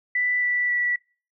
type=tone with pitch steps; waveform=sine; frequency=1980 / 1966.3 / 1952.7 Hz; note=B6 / B6 / B6; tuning=+4 / -8 / -20 cents; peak=-20 dBFS; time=0.15-0.96 s; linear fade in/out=5 ms; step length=270 ms; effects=noise-tail reverb RT60 0.4 s tail -26 dB re dry